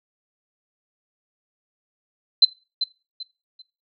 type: tone with echo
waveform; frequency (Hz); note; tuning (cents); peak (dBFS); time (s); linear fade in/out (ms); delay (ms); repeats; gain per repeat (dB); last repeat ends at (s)
sine; 4063; B7; +48; -8; 2.42-2.45; 5; 390; 3; -11; 3.62
effects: noise-tail reverb RT60 0.3 s tail -20 dB re dry